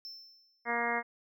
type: tone with exponential decay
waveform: triangle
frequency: 5330 Hz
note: E8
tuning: 18 cents sharp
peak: -39 dBFS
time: 0.05-0.74 s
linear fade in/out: 0 ms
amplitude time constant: 150 ms
type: harmonic tone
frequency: 236.1 Hz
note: A#3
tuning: 22 cents sharp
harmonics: 1 / 2 / 3 / 4 / 5 / 6 / 7 / 8 / 9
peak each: -41 / -38 / -36 / -37 / -39 / -42 / -38 / -37 / -36 dBFS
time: 0.65-1.03 s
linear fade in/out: 50 ms
effects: none